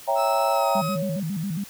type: chord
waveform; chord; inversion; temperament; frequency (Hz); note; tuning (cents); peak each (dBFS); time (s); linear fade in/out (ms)
sine; C# diminished seventh; none; equal; 554.4 / 659.3 / 784 / 932.3; C#5 / E5 / G5 / Bb5; 0 / 0 / 0 / 0; -25; 0.07-0.82; 20
type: tone with pitch glide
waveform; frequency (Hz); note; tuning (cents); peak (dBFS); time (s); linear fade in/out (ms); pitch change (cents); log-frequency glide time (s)
40% pulse; 1309 to 1268.1; E6 to D#6; -13 to +33; -27; 0.15-0.98; 50; -54; 0.51-0.66
type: tone with tremolo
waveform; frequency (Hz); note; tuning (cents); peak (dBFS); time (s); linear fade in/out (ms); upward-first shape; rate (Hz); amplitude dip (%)
sine; 554.4; C#5; 0; -26; 0.48-1.2; 5; triangle; 2.4; 60
type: tone with vibrato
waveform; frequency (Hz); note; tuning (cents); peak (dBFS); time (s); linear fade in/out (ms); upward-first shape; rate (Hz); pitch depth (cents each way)
sine; 179; F3; +43; -25; 0.75-1.64; 5; square; 7.3; 190
effects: white hiss -44 dBFS RMS until 1.69 s